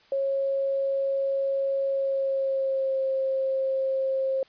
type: tone with pitch glide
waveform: sine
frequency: 546 to 533.2 Hz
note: C#5 to C5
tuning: -26 to +33 cents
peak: -23 dBFS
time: 0.12-4.43 s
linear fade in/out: 2 ms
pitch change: -41 cents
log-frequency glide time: 1.88-3.01 s
effects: white hiss -58 dBFS RMS until 4.48 s + resampled to 11025 Hz